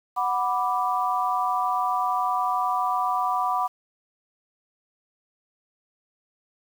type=chord; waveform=sine; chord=B minor; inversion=second; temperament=equal; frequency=740 / 987.8 / 1174.7 Hz; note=F#5 / B5 / D6; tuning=0 / 0 / 0 cents; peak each=-26 dBFS; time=0.16-3.68 s; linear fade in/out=20 ms; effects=8-bit